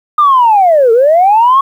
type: linear two-way sweep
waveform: sine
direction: down then up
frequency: 1226 to 440 to 1117 Hz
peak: -3 dBFS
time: 0.18-1.61 s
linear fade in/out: 5 ms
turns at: 0.92 s
effects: tanh soft clip ceiling 0 dBFS + 7-bit